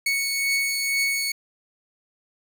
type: beating tone pair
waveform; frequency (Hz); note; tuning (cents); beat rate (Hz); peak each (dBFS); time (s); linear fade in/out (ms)
sawtooth; 2217 / 2219.1; C#7 / C#7; 0 / +1; 2.1; -19 / -27; 0.06-1.32; 5
effects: none